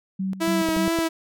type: tone with tremolo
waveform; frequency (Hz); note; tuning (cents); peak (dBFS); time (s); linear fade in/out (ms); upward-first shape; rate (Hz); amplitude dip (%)
sine; 190.6; G3; -48; -23; 0.19-0.88; 10; square; 3.5; 70
type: tone with vibrato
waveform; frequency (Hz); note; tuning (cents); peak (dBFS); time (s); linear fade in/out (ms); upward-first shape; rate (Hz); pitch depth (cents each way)
sawtooth; 326.5; E4; -17; -17; 0.4-1.09; 20; triangle; 2.3; 32
type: clicks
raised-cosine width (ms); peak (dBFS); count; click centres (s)
2; -16; 4; 0.688 / 0.766 / 0.879 / 0.988
effects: none